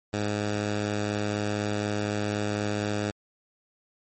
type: tone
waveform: 10% pulse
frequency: 104.1 Hz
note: G#2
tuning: 5 cents sharp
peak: -18 dBFS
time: 0.13-3.11 s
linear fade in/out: 5 ms
effects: MP3 32 kbps